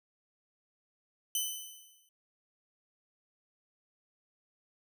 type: tone with exponential decay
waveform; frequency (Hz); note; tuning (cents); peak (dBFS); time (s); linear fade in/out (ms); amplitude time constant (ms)
10% pulse; 3026; F#7; +38; -20; 1.35-2.09; 2; 160
effects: none